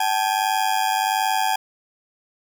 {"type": "ring-modulated tone", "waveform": "40% pulse", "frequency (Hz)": 817, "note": "G#5", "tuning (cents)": -29, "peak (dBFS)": -15, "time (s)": [0, 1.56], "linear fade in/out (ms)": 5, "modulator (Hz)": 50.7, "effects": []}